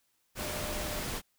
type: tone in noise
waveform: sine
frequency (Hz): 602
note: D5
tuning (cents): +43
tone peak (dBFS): -42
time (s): 0.37-1.04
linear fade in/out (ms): 50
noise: pink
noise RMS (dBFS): -36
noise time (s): 0.35-1.22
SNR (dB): -9
effects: white hiss -74 dBFS RMS until 1.38 s